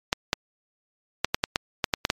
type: clicks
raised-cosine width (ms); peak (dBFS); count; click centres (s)
0.2; -3; 10; 0.129 / 0.331 / 1.246 / 1.345 / 1.439 / 1.559 / 1.842 / 1.938 / 2.051 / 2.101
effects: MP3 64 kbps